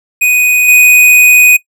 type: tone with level steps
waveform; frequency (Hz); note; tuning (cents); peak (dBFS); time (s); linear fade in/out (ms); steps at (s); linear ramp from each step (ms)
square; 2489; D#7; 0; -7 / -3; 0.21-1.57; 10; 0.68; 5
effects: noise-tail reverb RT60 0.1 s tail -19 dB re dry